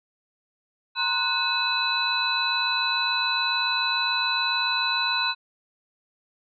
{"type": "tone cluster", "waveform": "sine", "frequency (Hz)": [935, 1042, 1479, 2577, 3980], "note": ["A#5", "C6", "F#6", "E7", "B7"], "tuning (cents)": [5, -7, -1, -40, 13], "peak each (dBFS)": [-32, -30, -29, -29, -25], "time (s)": [0.95, 5.35], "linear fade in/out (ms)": 50, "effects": []}